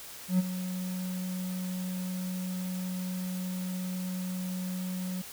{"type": "tone with ADSR envelope", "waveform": "triangle", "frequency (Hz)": 183.7, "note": "F#3", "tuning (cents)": -12, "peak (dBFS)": -18, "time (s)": [0.28, 5.22], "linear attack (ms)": 110, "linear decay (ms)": 26, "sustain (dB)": -12, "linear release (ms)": 10, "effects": ["white hiss -45 dBFS RMS until 5.32 s"]}